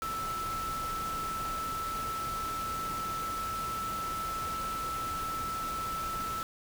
sine tone in noise, 1318.5 Hz, E6, in tune, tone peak -33 dBFS, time 0.02-6.43 s, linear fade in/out 0 ms, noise pink, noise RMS -41 dBFS, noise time 0.02-6.43 s, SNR +5 dB, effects none

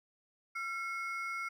triangle ring-modulated tone, 1768 Hz, A6, 8 cents sharp, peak -31 dBFS, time 0.55-1.49 s, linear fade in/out 10 ms, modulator 405 Hz, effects none

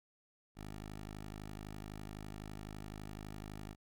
10% pulse tone, 51.91 Hz, G#1, in tune, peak -37 dBFS, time 0.55-3.76 s, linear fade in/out 50 ms, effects none

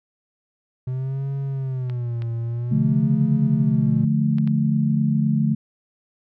triangle tone with vibrato, 126.4 Hz, B2, 41 cents sharp, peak -21 dBFS, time 0.87-4.05 s, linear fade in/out 5 ms, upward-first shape sine, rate 0.51 Hz, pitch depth 150 cents each way
clicks, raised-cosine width 0.3 ms, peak -24 dBFS, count 4, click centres 1.898 / 2.221 / 4.384 / 4.475 s
sine chord, D minor, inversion none, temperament equal with one note detuned, 146.83 / 174.61 / 218.4 Hz, D3 / F3 / A3, 0 / 0 / -13 cents, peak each -20 / -25 / -20 dBFS, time 2.71-5.55 s, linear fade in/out 10 ms
effects none

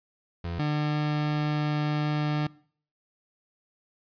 30% pulse tone pair in turn, 85.3 / 149.85 Hz, F2 / D3, -40 / +35 cents, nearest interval minor seventh, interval 975 cents, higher second, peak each -28 / -22 dBFS, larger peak second, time 0.44-0.59 / 0.59-2.47 s, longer second, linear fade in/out 5 ms, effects noise-tail reverb RT60 0.5 s tail -21 dB re dry + resampled to 11025 Hz

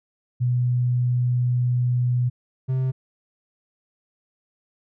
sine / triangle tone pair in turn, 123.47 / 130.32 Hz, B2 / C3, 0 / -7 cents, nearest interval minor second, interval 93 cents, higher second, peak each -18 dBFS, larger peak neither, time 0.4-2.3 / 2.68-2.92 s, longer first, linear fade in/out 20 ms, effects none

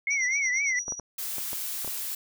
sine tone with vibrato, 2125 Hz, C7, 26 cents sharp, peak -24 dBFS, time 0.07-0.79 s, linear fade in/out 2 ms, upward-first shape triangle, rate 4 Hz, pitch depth 150 cents each way
sine tone with tremolo, 5800 Hz, F#8, 35 cents flat, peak -27 dBFS, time 0.1-1 s, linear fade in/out 10 ms, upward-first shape triangle, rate 9 Hz, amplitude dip 90%
clicks, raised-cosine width 1 ms, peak -25 dBFS, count 7, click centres 0.881 / 0.922 / 0.997 / 1.383 / 1.531 / 1.847 / 1.877 s
blue noise, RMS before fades -33 dBFS, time 1.18-2.15 s, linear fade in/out 5 ms
effects none

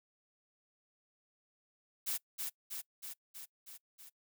blue noise with echo, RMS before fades -36 dBFS, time 2.06-2.18 s, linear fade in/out 20 ms, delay 320 ms, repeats 6, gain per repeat -3 dB, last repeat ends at 4.1 s, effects noise-tail reverb RT60 0.1 s tail -23 dB re dry

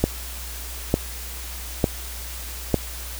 click train, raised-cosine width 2 ms, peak -3 dBFS, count 4, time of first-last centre 0.04-2.743 s, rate 1.11 Hz, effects added 60 Hz sine -34 dBFS peak until 3.19 s + white hiss -36 dBFS RMS until 3.19 s

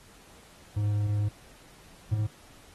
triangle tone pair in turn, 103.83 / 106.5 Hz, G#2 / G#2, 0 / +44 cents, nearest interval unison, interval 44 cents, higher second, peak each -22 dBFS, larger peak neither, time 0.76-1.29 / 2.11-2.27 s, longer first, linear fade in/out 10 ms, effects pink hiss -55 dBFS RMS until 2.74 s + AAC 32 kbps

